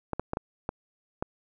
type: clicks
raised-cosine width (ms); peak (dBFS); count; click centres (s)
1; -15; 6; 0.133 / 0.196 / 0.334 / 0.371 / 0.691 / 1.225
effects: none